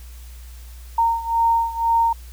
sine beating tone pair, 920 / 922 Hz, A#5 / A#5, -23 / -19 cents, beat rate 2 Hz, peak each -18 / -21 dBFS, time 0.98-2.13 s, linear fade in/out 5 ms, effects added 60 Hz sine -36 dBFS peak until 2.32 s + white hiss -49 dBFS RMS until 2.32 s

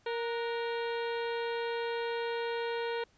harmonic tone with a mistuned harmonic, 466.2 Hz, A#4, in tune, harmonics 1 / 2 / 3 / 4 / 5 / 6 / 7 / 8 / 9, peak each -33 / -39 / -43 / -45 / -47 / -49 / -50 / -51 / -52 dBFS, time 0.06-3.04 s, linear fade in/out 5 ms, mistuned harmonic 3, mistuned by +81 cents, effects pink hiss -67 dBFS RMS until 3.17 s + resampled to 16000 Hz

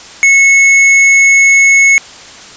square tone, 2194 Hz, C#7, 18 cents flat, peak -4 dBFS, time 0.23-1.98 s, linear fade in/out 0 ms, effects white hiss -32 dBFS RMS until 2.56 s + resampled to 16000 Hz

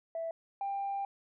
sine tone pair in turn, 659.3 / 793.2 Hz, E5 / G5, 0 / +20 cents, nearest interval minor third, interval 320 cents, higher second, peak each -33 / -31 dBFS, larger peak second, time 0.15-0.31 / 0.61-1.05 s, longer second, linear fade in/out 2 ms, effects tanh soft clip ceiling -29 dBFS

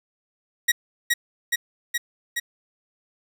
sawtooth tone with echo, 1903 Hz, A#6, 35 cents sharp, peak -12 dBFS, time 0.68-0.72 s, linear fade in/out 10 ms, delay 420 ms, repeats 4, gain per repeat -2 dB, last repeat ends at 2.4 s, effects none

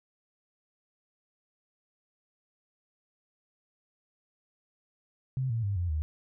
sine tone with pitch steps, 130.81 / 114.54 / 100.29 / 87.81 / 76.89 Hz, C3 / A#2 / G2 / F2 / D#2, 0 / -30 / +40 / +10 / -20 cents, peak -27 dBFS, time 5.37-6.02 s, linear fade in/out 0 ms, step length 130 ms, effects none

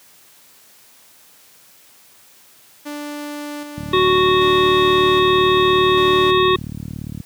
sawtooth tone with tremolo, 293.7 Hz, D4, in tune, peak -23 dBFS, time 2.85-6.32 s, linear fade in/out 20 ms, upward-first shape square, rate 0.64 Hz, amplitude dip 40%
click train, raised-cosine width 5 ms, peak -14 dBFS, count 129, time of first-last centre 3.78-7.202 s, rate 37.4 Hz
harmonic tone, 370 Hz, F#4, in tune, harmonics 1 / 3 / 5 / 7 / 9 / 10, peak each -14 / -17 / -25 / -26 / -28 / -22 dBFS, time 3.93-6.56 s, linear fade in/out 5 ms
effects white hiss -49 dBFS RMS until 7.25 s + high-pass 100 Hz 12 dB/octave

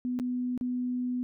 sine tone with dropouts, 248.7 Hz, B3, 12 cents sharp, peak -28 dBFS, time 0.05-1.23 s, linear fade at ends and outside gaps 0 ms, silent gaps 0.19-0.198 / 0.577-0.611 s, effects none

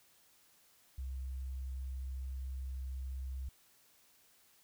sine tone, 65.41 Hz, C2, in tune, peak -38 dBFS, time 0.98-3.49 s, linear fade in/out 5 ms, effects white hiss -67 dBFS RMS until 4.63 s

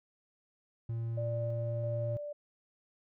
triangle tone, 115.1 Hz, A#2, 22 cents flat, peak -31 dBFS, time 0.89-2.17 s, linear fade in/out 5 ms
sine tone with tremolo, 587.3 Hz, D5, in tune, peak -35 dBFS, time 1.17-2.33 s, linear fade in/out 10 ms, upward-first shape square, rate 1.5 Hz, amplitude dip 25%
effects none

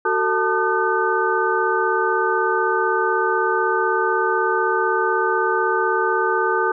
sine tone cluster, 373.5 / 449.5 / 886 / 1215 / 1520 Hz, F#4 / A4 / A5 / D#6 / F#6, +16 / +37 / +12 / -42 / +46 cents, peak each -23 dBFS, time 0.05-6.72 s, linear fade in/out 5 ms, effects none

